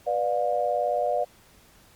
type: chord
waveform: sine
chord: B diminished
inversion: none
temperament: just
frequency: 493.9 / 592.7 / 711.2 Hz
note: B4 / D5 / F5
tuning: 0 / +16 / +31 cents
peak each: -29 / -26 / -26 dBFS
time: 0.06-1.25 s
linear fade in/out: 20 ms
effects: pink hiss -56 dBFS RMS until 1.95 s + Opus 48 kbps